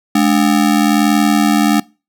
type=ring-modulated tone; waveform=square; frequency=252.5 Hz; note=B3; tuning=39 cents sharp; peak=-7 dBFS; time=0.15-1.8 s; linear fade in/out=5 ms; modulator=40.6 Hz; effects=noise-tail reverb RT60 0.3 s tail -23 dB re dry